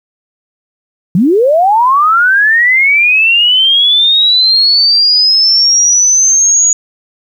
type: linear sweep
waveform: sine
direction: up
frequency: 157.3 to 6810 Hz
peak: -5 dBFS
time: 1.15-6.73 s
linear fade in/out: 2 ms
effects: 7-bit